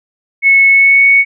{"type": "tone with pitch glide", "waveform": "sine", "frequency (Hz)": [2198, 2222], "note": ["C#7", "C#7"], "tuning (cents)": [-15, 4], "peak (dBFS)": -4, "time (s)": [0.42, 1.25], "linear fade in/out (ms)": 50, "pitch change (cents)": 19, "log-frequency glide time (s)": [0.7, 1.05], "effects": []}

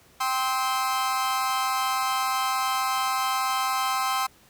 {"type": "chord", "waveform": "40% pulse", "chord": "C major", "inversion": "second", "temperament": "equal with one note detuned", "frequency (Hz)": [784, 1046.5, 1295.1], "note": ["G5", "C6", "E6"], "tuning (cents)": [0, 0, -31], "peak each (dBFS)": [-28, -26, -28], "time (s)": [0.2, 4.27], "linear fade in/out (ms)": 10, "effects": ["pink hiss -56 dBFS RMS until 4.49 s", "high-pass 60 Hz 12 dB/octave"]}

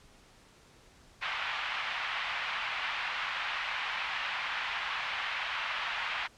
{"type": "band-pass noise", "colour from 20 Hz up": "white", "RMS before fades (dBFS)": -35, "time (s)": [1.21, 6.28], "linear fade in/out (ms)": 20, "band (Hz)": [830, 2900], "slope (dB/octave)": 24, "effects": ["pink hiss -59 dBFS RMS until 6.37 s", "low-pass 8000 Hz 12 dB/octave"]}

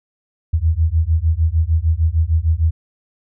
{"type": "beating tone pair", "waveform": "sine", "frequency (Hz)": [77.78, 84.38], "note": ["D#2", "E2"], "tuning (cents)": [0, 41], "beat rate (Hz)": 6.6, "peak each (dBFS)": [-16, -16], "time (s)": [0.53, 2.71], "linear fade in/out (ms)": 10, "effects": []}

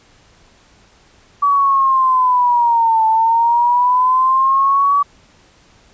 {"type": "linear two-way sweep", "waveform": "sine", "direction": "down then up", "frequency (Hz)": [1145, 880, 1145], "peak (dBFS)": -10, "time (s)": [1.42, 5.03], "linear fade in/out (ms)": 10, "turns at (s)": 3.06, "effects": ["pink hiss -50 dBFS RMS until 5.93 s", "resampled to 16000 Hz"]}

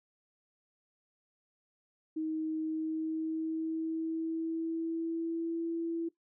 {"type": "tone with pitch glide", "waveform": "sine", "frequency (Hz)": [315.3, 332.9], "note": ["D#4", "E4"], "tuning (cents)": [23, 17], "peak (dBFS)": -31, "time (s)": [2.16, 6.09], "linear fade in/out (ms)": 10, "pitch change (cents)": 94, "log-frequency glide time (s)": [2.61, 5.65], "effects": ["noise-tail reverb RT60 0.1 s tail -17 dB re dry"]}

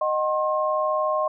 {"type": "tone cluster", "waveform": "sine", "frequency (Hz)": [618, 751, 1069], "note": ["D#5", "F#5", "C6"], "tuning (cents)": [-12, 26, 37], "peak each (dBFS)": [-23, -31, -24], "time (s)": [0.01, 1.28], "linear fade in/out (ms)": 5, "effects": []}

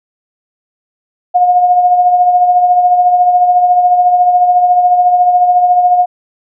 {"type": "tone with tremolo", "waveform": "sine", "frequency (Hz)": 718, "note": "F5", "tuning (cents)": 48, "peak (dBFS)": -3, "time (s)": [1.34, 6.06], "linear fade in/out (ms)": 20, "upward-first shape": "triangle", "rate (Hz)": 14, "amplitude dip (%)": 55, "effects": []}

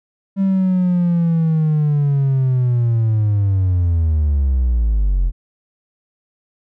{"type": "linear sweep", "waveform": "triangle", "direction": "down", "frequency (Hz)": [196, 41.2], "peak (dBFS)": -10, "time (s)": [0.36, 5.32], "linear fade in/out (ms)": 50, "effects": ["tanh soft clip ceiling -7 dBFS"]}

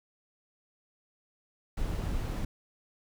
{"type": "noise", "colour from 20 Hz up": "brown", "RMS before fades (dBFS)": -32, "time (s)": [1.77, 2.45], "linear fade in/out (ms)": 5, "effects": []}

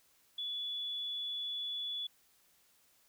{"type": "tone", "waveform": "sine", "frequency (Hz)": 3427, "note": "A7", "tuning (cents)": -46, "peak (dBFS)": -36, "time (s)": [0.38, 2.07], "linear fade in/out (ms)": 5, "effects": ["white hiss -69 dBFS RMS until 3.08 s"]}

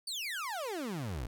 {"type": "exponential sweep", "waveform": "30% pulse", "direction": "down", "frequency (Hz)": [4699, 52], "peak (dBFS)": -33, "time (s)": [0.07, 1.27], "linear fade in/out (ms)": 5, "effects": []}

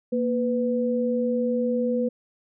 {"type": "tone pair together", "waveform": "sine", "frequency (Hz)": [234.7, 497.3], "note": ["A#3", "B4"], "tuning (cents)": [12, 12], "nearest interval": "octave + minor second", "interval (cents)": 1300, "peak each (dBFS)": -24, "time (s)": [0.12, 2.09], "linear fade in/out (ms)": 10, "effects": []}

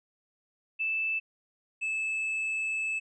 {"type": "tone pair in turn", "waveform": ["sine", "triangle"], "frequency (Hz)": [2635, 2614], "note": ["E7", "E7"], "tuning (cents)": [-1, -15], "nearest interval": "unison", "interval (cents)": 14, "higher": "first", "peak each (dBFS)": -27, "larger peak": "neither", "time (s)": [[0.79, 1.2], [1.81, 3]], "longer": "second", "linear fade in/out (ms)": 20, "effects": ["resampled to 22050 Hz"]}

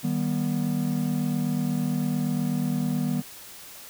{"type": "chord", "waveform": "triangle", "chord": "Eb augmented", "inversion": "none", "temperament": "just", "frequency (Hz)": [155.56, 194.45, 243.1], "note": ["Eb3", "G3", "B3"], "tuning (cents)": [0, -14, -27], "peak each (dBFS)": [-26, -27, -25], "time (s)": [0.03, 3.22], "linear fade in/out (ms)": 20, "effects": ["white hiss -44 dBFS RMS until 3.89 s"]}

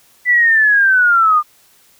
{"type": "linear sweep", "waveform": "sine", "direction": "down", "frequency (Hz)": [1993, 1193], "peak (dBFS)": -8, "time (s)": [0.25, 1.43], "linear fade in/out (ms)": 50, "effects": ["white hiss -51 dBFS RMS until 1.99 s"]}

